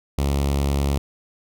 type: tone with notch filter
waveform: sawtooth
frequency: 70 Hz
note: C#2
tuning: 18 cents sharp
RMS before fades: -21 dBFS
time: 0.18-0.98 s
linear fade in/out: 0 ms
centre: 1600 Hz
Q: 1.5
effects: none